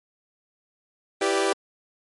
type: chord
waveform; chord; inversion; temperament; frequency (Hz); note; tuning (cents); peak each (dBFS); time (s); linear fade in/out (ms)
sawtooth; E minor seventh; none; equal with one note detuned; 329.6 / 392 / 493.9 / 583.6; E4 / G4 / B4 / D5; 0 / 0 / 0 / -11; -25 / -19 / -25 / -25; 1.21-1.53; 5
effects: MP3 48 kbps